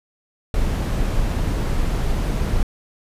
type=noise; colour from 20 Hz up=brown; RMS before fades=-20 dBFS; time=0.54-2.63 s; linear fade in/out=2 ms; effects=resampled to 32000 Hz